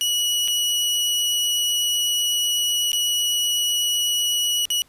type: tone with dropouts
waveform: sawtooth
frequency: 2927 Hz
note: F#7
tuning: 19 cents flat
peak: -16 dBFS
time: 0.01-4.82 s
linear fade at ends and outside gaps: 0 ms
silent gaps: 0.477-0.482 / 2.918-2.931 / 4.654-4.703 s
effects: pink hiss -56 dBFS RMS until 4.88 s + resampled to 32000 Hz